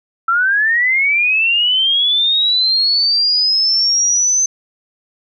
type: linear sweep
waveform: sine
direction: up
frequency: 1325 to 6200 Hz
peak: -11 dBFS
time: 0.28-4.46 s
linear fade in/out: 5 ms
effects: none